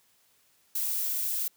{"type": "noise", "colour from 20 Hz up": "violet", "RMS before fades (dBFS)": -30, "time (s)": [0.75, 1.48], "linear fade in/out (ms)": 5, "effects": ["white hiss -66 dBFS RMS until 1.56 s", "high-pass 60 Hz 12 dB/octave"]}